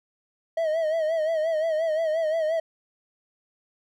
triangle tone with vibrato, 638 Hz, D#5, 43 cents sharp, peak -20 dBFS, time 0.57-2.6 s, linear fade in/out 5 ms, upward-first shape sine, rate 5.7 Hz, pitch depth 72 cents each way, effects none

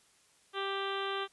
harmonic tone, 392.5 Hz, G4, 2 cents sharp, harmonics 1 / 2 / 3 / 4 / 5 / 6 / 7 / 8 / 9 / 10, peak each -37 / -42 / -38 / -42 / -47 / -50 / -47 / -43 / -45 / -51 dBFS, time 0.53-1.28 s, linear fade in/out 50 ms, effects white hiss -66 dBFS RMS until 1.32 s + resampled to 24000 Hz

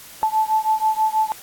sine beating tone pair, 870 / 876.2 Hz, A5 / A5, -20 / -7 cents, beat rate 6.2 Hz, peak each -19 / -20 dBFS, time 0.23-1.32 s, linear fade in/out 0 ms, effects white hiss -41 dBFS RMS until 1.42 s + AAC 64 kbps

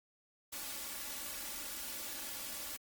white noise with comb filter, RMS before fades -43 dBFS, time 0.52-2.77 s, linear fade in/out 10 ms, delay 3.5 ms, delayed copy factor +1, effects Opus 48 kbps

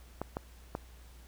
clicks, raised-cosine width 1 ms, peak -20 dBFS, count 3, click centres 0.216 / 0.369 / 0.751 s, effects added 60 Hz sine -52 dBFS peak until 1.27 s + pink hiss -60 dBFS RMS until 1.27 s

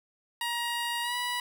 15% pulse tone with pitch glide, 947 to 977.6 Hz, A#5 to B5, +27 to -18 cents, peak -23 dBFS, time 0.41-1.4 s, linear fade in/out 2 ms, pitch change +55 cents, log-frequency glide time 1.02-1.15 s, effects none

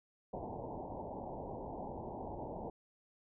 white low-pass noise, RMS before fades -44 dBFS, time 0.33-2.7 s, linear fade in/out 5 ms, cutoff 930 Hz, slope 96 dB/octave, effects none

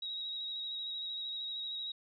sine tone with vibrato, 3819 Hz, A#7, 41 cents sharp, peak -37 dBFS, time 0.02-1.92 s, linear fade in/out 5 ms, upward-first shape square, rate 13 Hz, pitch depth 18 cents each way, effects none

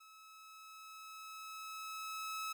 sawtooth tone with level ramp, 1295 Hz, E6, 31 cents flat, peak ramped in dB -54 to -35 dBFS, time 0-2.53 s, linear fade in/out 10 ms, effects none

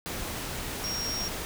sine tone in noise, 5588 Hz, F8, in tune, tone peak -31 dBFS, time 0.84-1.28 s, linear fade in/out 0 ms, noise pink, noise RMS -35 dBFS, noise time 0.06-1.45 s, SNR +1 dB, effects none

